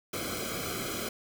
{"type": "noise with comb filter", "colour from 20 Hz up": "pink", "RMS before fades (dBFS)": -35, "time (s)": [0.13, 1.09], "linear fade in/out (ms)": 5, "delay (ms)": 1.1, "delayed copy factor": -0.9, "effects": []}